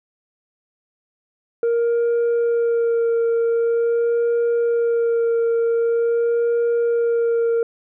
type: tone with vibrato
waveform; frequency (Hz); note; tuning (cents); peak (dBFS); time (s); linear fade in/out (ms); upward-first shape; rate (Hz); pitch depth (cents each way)
sine; 466.2; A#4; 0; -13; 1.63-7.63; 2; sine; 0.45; 14
effects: tanh soft clip ceiling -15 dBFS